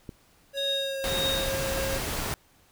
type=click; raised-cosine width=3 ms; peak=-24 dBFS; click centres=0.092 s
type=tone with pitch glide; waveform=square; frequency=554.4 to 538.9 Hz; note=C#5 to C#5; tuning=0 to -49 cents; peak=-31 dBFS; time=0.53-2.01 s; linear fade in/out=50 ms; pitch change=-49 cents; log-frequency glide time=0.65-1.07 s
type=tone with tremolo; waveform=sine; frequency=3729 Hz; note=A#7; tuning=in tune; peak=-25 dBFS; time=0.57-1.52 s; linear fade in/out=5 ms; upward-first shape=triangle; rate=1.8 Hz; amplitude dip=100%
type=noise; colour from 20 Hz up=pink; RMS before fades=-31 dBFS; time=1.04-2.34 s; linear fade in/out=0 ms
effects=pink hiss -61 dBFS RMS until 2.71 s